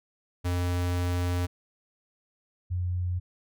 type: tone pair in turn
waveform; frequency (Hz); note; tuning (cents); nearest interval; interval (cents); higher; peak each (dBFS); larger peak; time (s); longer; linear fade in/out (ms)
square / sine; 88.7 / 89.52; F2 / F2; +27 / +43; unison; 16; second; -26; neither; 0.44-1.47 / 2.7-3.2; first; 20
effects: none